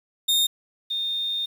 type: tone pair in turn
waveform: 40% pulse / sine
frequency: 3669 / 3651 Hz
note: A#7 / A#7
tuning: -28 / -37 cents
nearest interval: unison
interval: 9 cents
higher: first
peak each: -17 / -24 dBFS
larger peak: first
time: 0.28-0.47 / 0.9-1.46 s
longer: second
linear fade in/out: 10 ms
effects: 8-bit